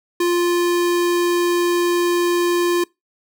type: tone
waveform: square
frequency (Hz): 349.2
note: F4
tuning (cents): 0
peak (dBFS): -16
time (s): 0.2-2.84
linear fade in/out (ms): 5
effects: noise-tail reverb RT60 0.2 s tail -24 dB re dry